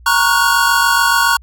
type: chord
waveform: square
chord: Gb major seventh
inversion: first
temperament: equal with one note detuned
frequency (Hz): 932.3 / 1108.7 / 1432.9 / 1480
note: Bb5 / Db6 / F6 / Gb6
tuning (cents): 0 / 0 / +44 / 0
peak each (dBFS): -17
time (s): 0.06-1.37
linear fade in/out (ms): 5
effects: added 60 Hz sine -38 dBFS peak until 1.42 s